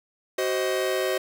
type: chord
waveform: 45% pulse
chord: C diminished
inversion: second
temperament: just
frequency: 376.7 / 523.3 / 627.9 Hz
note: Gb4 / C5 / Eb5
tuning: +31 / 0 / +16 cents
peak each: -27 / -28 / -29 dBFS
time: 0.38-1.18 s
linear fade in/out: 5 ms
effects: none